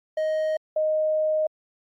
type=tone pair in turn; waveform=triangle / sine; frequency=625 / 621 Hz; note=D#5 / D#5; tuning=+8 / -3 cents; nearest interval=unison; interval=11 cents; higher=first; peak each=-20 dBFS; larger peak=neither; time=0.17-0.57 / 0.76-1.47 s; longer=second; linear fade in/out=5 ms; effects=Opus 48 kbps